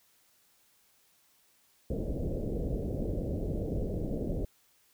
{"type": "low-pass noise", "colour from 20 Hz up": "pink", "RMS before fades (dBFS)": -33, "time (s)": [1.9, 4.45], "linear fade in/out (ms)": 5, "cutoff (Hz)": 590, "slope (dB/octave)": 48, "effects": ["white hiss -67 dBFS RMS until 4.93 s"]}